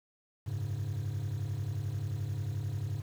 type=chord; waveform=triangle; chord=F# suspended second; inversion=none; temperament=equal; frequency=92.5 / 103.83 / 138.59 Hz; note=F#2 / G#2 / C#3; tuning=0 / 0 / 0 cents; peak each=-37 / -31 / -35 dBFS; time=0.46-3.02 s; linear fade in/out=20 ms; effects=tanh soft clip ceiling -27 dBFS + 9-bit